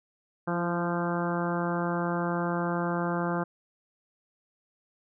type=harmonic tone with a mistuned harmonic; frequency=173.2 Hz; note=F3; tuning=14 cents flat; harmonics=1 / 2 / 3 / 4 / 5 / 6 / 7 / 8 / 9; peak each=-30 / -33 / -35 / -36 / -37 / -38 / -38 / -39 / -40 dBFS; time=0.47-3.44 s; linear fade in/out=10 ms; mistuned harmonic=2; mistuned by=-22 cents; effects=none